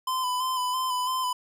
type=tone with vibrato; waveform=square; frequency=1015 Hz; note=B5; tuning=47 cents sharp; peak=-26 dBFS; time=0.07-1.33 s; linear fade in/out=5 ms; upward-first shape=square; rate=3 Hz; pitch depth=27 cents each way; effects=none